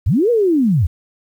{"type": "linear two-way sweep", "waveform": "sine", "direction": "up then down", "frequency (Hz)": [61.74, 493.9, 67.8], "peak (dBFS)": -11, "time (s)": [0.06, 0.87], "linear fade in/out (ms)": 10, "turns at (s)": 0.3, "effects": ["8-bit"]}